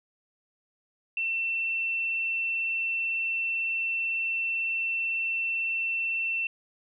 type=tone; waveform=sine; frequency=2691 Hz; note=E7; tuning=35 cents sharp; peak=-26 dBFS; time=1.17-6.47 s; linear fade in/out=2 ms; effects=none